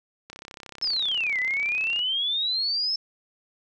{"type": "click train", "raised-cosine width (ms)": 0.2, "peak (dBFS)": -23, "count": 57, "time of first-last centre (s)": [0.3, 1.992], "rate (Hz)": 33.1}
{"type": "exponential two-way sweep", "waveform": "sine", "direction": "down then up", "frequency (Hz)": [5320, 1975.5, 5320], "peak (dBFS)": -23, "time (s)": [0.82, 2.96], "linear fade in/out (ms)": 5, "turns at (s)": 1.39}
{"effects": []}